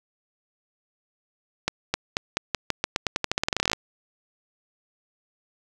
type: accelerating click train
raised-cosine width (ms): 0.2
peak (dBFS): -5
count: 24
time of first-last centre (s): 1.68-3.732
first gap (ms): 260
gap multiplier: 0.88
effects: none